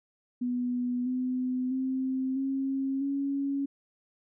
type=tone with pitch steps; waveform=sine; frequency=246.4 / 253.9 / 261.7 / 269.6 / 277.9 Hz; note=B3 / B3 / C4 / C#4 / C#4; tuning=-4 / +48 / 0 / -48 / +4 cents; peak=-27 dBFS; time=0.41-3.66 s; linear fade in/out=10 ms; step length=650 ms; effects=none